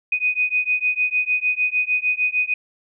sine beating tone pair, 2489 / 2495.6 Hz, D#7 / D#7, 0 / +5 cents, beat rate 6.6 Hz, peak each -21 dBFS, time 0.12-2.54 s, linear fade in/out 5 ms, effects none

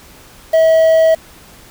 triangle tone with quantisation, 645 Hz, E5, 38 cents flat, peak -5 dBFS, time 0.53-1.15 s, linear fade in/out 10 ms, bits 5, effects pink hiss -41 dBFS RMS until 1.7 s

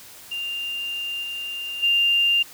sine tone with level steps, 2794 Hz, F7, in tune, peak -26 / -28 / -16 dBFS, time 0.31-2.43 s, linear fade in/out 10 ms, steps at 1.22 / 1.82 s, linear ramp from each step 20 ms, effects white hiss -44 dBFS RMS until 2.53 s

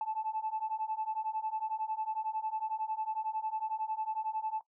sine beating tone pair, 867 / 878 Hz, A5 / A5, -26 / -4 cents, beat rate 11 Hz, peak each -36 / -35 dBFS, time 0.01-4.61 s, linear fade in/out 2 ms, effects noise-tail reverb RT60 0.1 s tail -17 dB re dry + tanh soft clip ceiling -25 dBFS

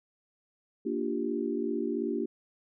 sine chord, G minor seventh, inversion first, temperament equal, 233.1 / 293.7 / 349.2 / 392 Hz, Bb3 / D4 / F4 / G4, 0 / 0 / 0 / 0 cents, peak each -34 dBFS, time 0.85-2.26 s, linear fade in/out 10 ms, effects none

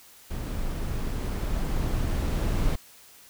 brown noise with level ramp, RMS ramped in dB -31 to -24 dBFS, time 0.3-2.76 s, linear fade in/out 10 ms, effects white hiss -52 dBFS RMS until 3.29 s

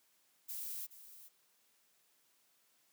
violet noise with echo, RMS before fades -43 dBFS, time 0.48-0.87 s, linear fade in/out 20 ms, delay 420 ms, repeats 1, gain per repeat -13 dB, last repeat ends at 1.29 s, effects white hiss -73 dBFS RMS until 2.92 s + high-pass 150 Hz 12 dB/octave

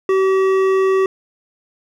sine tone with hard clipping, 382.3 Hz, G4, 43 cents flat, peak -14 dBFS, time 0.09-1.06 s, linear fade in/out 2 ms, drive 11 dB, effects none

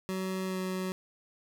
25% pulse tone with pitch glide, 188.1 to 186.26 Hz, F#3 to F#3, +29 to +12 cents, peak -28 dBFS, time 0.09-0.92 s, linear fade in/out 0 ms, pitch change -17 cents, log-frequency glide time 0.46-0.58 s, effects none

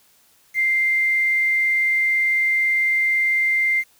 sine tone with quantisation, 2094 Hz, C7, 1 cent sharp, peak -16 dBFS, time 0.54-3.84 s, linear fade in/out 50 ms, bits 7, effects white hiss -57 dBFS RMS until 3.99 s

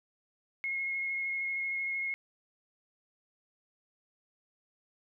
sine tone with vibrato, 2161 Hz, C#7, 45 cents flat, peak -31 dBFS, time 0.64-2.14 s, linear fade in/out 0 ms, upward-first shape square, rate 13 Hz, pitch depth 9 cents each way, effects none

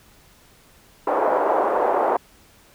white band-pass noise, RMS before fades -20 dBFS, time 1.07-2.17 s, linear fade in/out 5 ms, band 380 to 940 Hz, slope 24 dB/octave, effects pink hiss -53 dBFS RMS until 2.74 s

